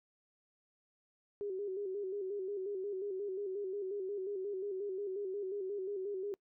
sine tone with vibrato, 392 Hz, G4, in tune, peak -36 dBFS, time 1.41-6.34 s, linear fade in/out 0 ms, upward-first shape square, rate 5.6 Hz, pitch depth 71 cents each way, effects noise-tail reverb RT60 0.1 s tail -24 dB re dry

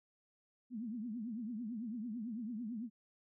sine tone with vibrato, 227.9 Hz, A#3, 39 cents flat, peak -39 dBFS, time 0.7-2.9 s, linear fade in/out 50 ms, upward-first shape triangle, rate 9 Hz, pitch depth 210 cents each way, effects none

